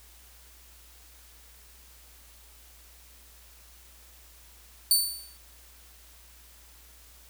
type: tone with exponential decay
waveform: 15% pulse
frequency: 4524 Hz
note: C#8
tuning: 34 cents sharp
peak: -10 dBFS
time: 4.91-5.37 s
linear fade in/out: 2 ms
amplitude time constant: 100 ms
effects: added 59 Hz sine -55 dBFS peak until 7.29 s + white hiss -55 dBFS RMS until 7.29 s